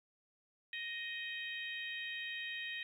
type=harmonic tone with a mistuned harmonic; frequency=628 Hz; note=D#5; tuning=16 cents sharp; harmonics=3 / 4 / 5 / 6; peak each=-43 / -45 / -47 / -49 dBFS; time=0.73-2.83 s; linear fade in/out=2 ms; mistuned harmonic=3; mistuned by=-16 cents; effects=12-bit